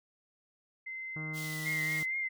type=tone with pitch glide; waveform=sine; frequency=2068 to 1907.3 Hz; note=C7 to A#6; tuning=-21 to +39 cents; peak=-38 dBFS; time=0.86-2 s; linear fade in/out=10 ms; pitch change=-140 cents; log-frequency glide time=1.4-1.82 s
type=harmonic tone; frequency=155.56 Hz; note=D#3; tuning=in tune; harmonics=1 / 2 / 3 / 4 / 5 / 6 / 7 / 8 / 9 / 10; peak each=-39 / -47 / -54 / -57 / -59 / -60 / -57 / -58 / -58 / -65 dBFS; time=1.16-2.03 s; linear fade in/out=2 ms
type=high-pass noise; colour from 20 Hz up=pink; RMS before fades=-45 dBFS; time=1.33-2.06 s; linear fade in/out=50 ms; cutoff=2900 Hz; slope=48 dB/octave
type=tone with vibrato; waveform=sine; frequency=2093 Hz; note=C7; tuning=in tune; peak=-31 dBFS; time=1.65-2.29 s; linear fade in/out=20 ms; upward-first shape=triangle; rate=4.3 Hz; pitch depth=43 cents each way
effects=none